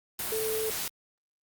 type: tone in noise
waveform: sine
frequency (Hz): 439.3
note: A4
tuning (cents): -3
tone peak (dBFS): -29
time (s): 0.32-0.7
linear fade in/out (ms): 2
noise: white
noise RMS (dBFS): -33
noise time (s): 0.19-0.88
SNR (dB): +1
effects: Opus 32 kbps